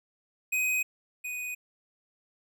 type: tone pair in turn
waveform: square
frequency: 2510 / 2488 Hz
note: D#7 / D#7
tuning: +15 / -1 cents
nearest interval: unison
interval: 16 cents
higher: first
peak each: -26 / -34 dBFS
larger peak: first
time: 0.52-0.83 / 1.24-1.55 s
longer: neither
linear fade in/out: 10 ms
effects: none